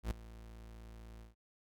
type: tone with ADSR envelope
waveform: 40% pulse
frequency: 56 Hz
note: A1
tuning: 31 cents sharp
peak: -31 dBFS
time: 0.03-1.35 s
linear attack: 80 ms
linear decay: 9 ms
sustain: -18 dB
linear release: 140 ms
effects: none